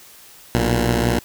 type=tone pair together; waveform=10% pulse; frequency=61.5 / 117.17 Hz; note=B1 / A#2; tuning=-7 / +9 cents; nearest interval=major seventh; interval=1116 cents; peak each=-11 dBFS; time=0.55-1.19 s; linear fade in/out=0 ms; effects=white hiss -45 dBFS RMS until 1.24 s